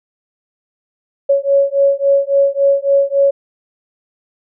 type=beating tone pair; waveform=sine; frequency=554.4 / 558 Hz; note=C#5 / C#5; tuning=0 / +11 cents; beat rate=3.6 Hz; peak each=-13 dBFS; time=1.29-3.31 s; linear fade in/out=10 ms; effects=none